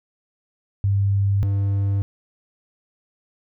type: tone pair in turn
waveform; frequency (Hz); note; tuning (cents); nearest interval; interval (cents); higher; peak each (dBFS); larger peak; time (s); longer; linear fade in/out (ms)
sine / triangle; 99.3 / 99.3; G2 / G2; +23 / +23; unison; 0; neither; -16; neither; 0.84-1.43 / 1.43-2.02; neither; 0
effects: none